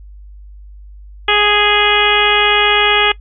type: harmonic tone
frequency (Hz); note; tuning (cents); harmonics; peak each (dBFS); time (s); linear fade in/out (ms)
415.3; G#4; 0; 1 / 2 / 3 / 4 / 5 / 6 / 7 / 8; -18 / -18 / -18 / -18 / -18 / -18 / -18 / -18; 1.28-3.12; 5
effects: noise-tail reverb RT60 0.1 s tail -20 dB re dry + added 50 Hz sine -33 dBFS peak until 3.2 s